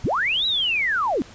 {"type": "linear two-way sweep", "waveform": "sine", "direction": "up then down", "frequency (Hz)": [36.25, 3951, 214.3], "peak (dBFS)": -19, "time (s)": [0.04, 1.22], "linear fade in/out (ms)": 0, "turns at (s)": 0.46, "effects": ["pink hiss -45 dBFS RMS until 1.34 s", "resampled to 16000 Hz"]}